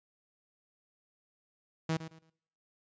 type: tone with echo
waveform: sawtooth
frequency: 161 Hz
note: E3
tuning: 41 cents flat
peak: -25 dBFS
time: 1.89-1.97 s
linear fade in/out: 5 ms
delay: 110 ms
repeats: 3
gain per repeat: -12 dB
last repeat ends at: 2.3 s
effects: noise-tail reverb RT60 0.7 s tail -26 dB re dry + resampled to 16000 Hz